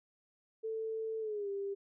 sine tone with pitch glide, 443.5 to 397.4 Hz, A4 to G4, +14 to +24 cents, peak -35 dBFS, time 0.63-1.75 s, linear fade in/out 20 ms, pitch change -190 cents, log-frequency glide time 1.2-1.49 s, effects none

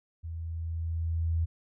sine tone with level ramp, 82.4 Hz, E2, in tune, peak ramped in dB -35 to -24 dBFS, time 0.23-1.46 s, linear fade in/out 20 ms, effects none

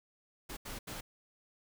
pink noise bursts at uneven times, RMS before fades -43 dBFS, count 3, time 0.49-0.57 / 0.65-0.79 / 0.87-1.01 s, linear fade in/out 10 ms, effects none

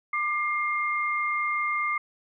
sine tone pair together, 1193 / 2118 Hz, D6 / C7, +27 / +21 cents, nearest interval minor seventh, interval 994 cents, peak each -27 dBFS, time 0.13-1.98 s, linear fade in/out 5 ms, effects none

